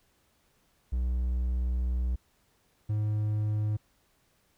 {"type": "tone pair in turn", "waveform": "triangle", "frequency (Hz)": [61.74, 106.19], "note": ["B1", "G#2"], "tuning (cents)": [0, 39], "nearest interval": "major sixth", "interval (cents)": 939, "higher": "second", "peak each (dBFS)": -24, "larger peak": "neither", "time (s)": [[0.92, 2.16], [2.89, 3.77]], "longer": "first", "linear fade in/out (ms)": 10, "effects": ["pink hiss -69 dBFS RMS until 4.57 s"]}